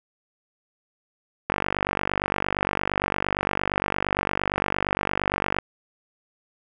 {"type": "click train", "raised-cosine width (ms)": 0.5, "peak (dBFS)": -7, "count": 200, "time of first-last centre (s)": [1.5, 5.586], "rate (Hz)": 48.7, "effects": []}